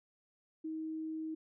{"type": "tone", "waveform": "sine", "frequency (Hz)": 316.8, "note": "D#4", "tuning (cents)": 31, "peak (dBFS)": -37, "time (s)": [0.64, 1.35], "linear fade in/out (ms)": 10, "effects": []}